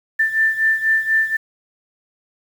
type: beating tone pair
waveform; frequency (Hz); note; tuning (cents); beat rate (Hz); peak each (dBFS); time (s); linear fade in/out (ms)
sine; 1775 / 1779.1; A6 / A6; +15 / +19; 4.1; -16 / -20; 0.19-1.37; 10
effects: 7-bit